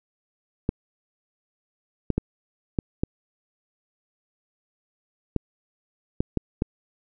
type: clicks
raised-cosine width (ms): 3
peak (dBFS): -9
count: 9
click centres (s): 0.691 / 2.103 / 2.18 / 2.788 / 3.035 / 5.363 / 6.205 / 6.373 / 6.621
effects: none